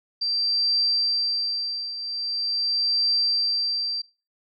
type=tone with tremolo; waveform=sine; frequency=4699 Hz; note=D8; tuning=in tune; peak=-18 dBFS; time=0.21-4.02 s; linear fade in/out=10 ms; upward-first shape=triangle; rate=0.43 Hz; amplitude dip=75%; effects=noise-tail reverb RT60 0.3 s tail -20 dB re dry + MP3 96 kbps